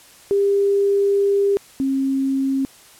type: tone pair in turn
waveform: sine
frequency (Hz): 399.5 / 269.5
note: G4 / C#4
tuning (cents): +33 / -49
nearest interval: perfect fifth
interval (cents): 682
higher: first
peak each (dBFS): -14 / -17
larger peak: first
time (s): 0.31-1.57 / 1.8-2.65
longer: first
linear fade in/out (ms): 0
effects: white hiss -47 dBFS RMS until 2.99 s + low-pass 12000 Hz 12 dB/octave